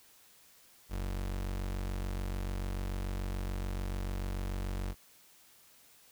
35% pulse tone, 46.89 Hz, F#1, 24 cents sharp, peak -32 dBFS, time 0.89-4.95 s, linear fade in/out 50 ms, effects white hiss -61 dBFS RMS until 6.11 s

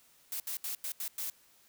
blue noise bursts at uneven times, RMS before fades -37 dBFS, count 6, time 0.32-0.4 / 0.47-0.57 / 0.64-0.75 / 0.84-0.92 / 1-1.08 / 1.18-1.3 s, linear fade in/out 2 ms, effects white hiss -64 dBFS RMS until 1.68 s

